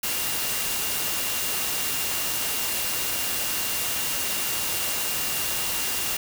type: tone in noise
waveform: sine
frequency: 2794 Hz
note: F7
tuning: in tune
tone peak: -36 dBFS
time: 0.03-6.17 s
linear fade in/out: 5 ms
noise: white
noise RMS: -27 dBFS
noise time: 0.03-6.17 s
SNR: -12 dB
effects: none